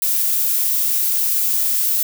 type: noise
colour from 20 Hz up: violet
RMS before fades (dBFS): -18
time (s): 0.02-2.03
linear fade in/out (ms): 2
effects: none